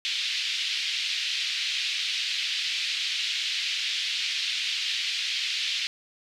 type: band-pass noise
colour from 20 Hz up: white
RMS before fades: -29 dBFS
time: 0.05-5.87 s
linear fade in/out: 0 ms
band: 2400 to 4200 Hz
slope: 24 dB/octave
effects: none